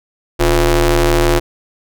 sawtooth ring-modulated tone, 157.8 Hz, D#3, 25 cents sharp, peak -3 dBFS, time 0.39-1.4 s, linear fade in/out 20 ms, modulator 194 Hz, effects none

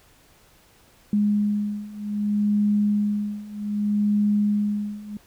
sine beating tone pair, 206.9 / 207.54 Hz, G#3 / G#3, -6 / -1 cents, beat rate 0.64 Hz, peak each -24 / -22 dBFS, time 1.13-5.17 s, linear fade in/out 2 ms, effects pink hiss -56 dBFS RMS until 5.26 s

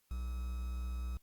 triangle tone with quantisation, 61.74 Hz, B1, in tune, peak -34 dBFS, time 0.11-1.17 s, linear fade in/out 0 ms, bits 9, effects white hiss -75 dBFS RMS until 1.22 s + Opus 48 kbps

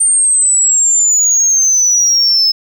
sine exponential sweep, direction down, 8870 to 5180 Hz, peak -6 dBFS, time 0-2.52 s, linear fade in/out 10 ms, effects tanh soft clip ceiling -5 dBFS + 8-bit

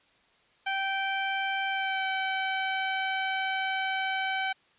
15% pulse tone with pitch glide, 778 to 766.4 Hz, G5 to G5, -13 to -39 cents, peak -21 dBFS, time 0.66-4.53 s, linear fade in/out 10 ms, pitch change -26 cents, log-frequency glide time 1.68-2.07 s, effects white hiss -64 dBFS RMS until 4.78 s + resampled to 8000 Hz

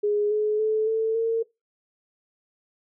sine tone with pitch steps, 415.3 / 424.8 / 434.4 / 444.3 / 454.5 Hz, G#4 / G#4 / A4 / A4 / A#4, 0 / +39 / -22 / +17 / -44 cents, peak -20 dBFS, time 0.03-1.43 s, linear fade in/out 10 ms, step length 280 ms, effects noise-tail reverb RT60 0.2 s tail -20 dB re dry

